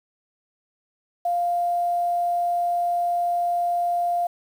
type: tone with quantisation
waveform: sine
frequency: 698.5 Hz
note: F5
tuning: in tune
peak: -20 dBFS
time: 1.25-4.27 s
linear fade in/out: 5 ms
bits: 8
effects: none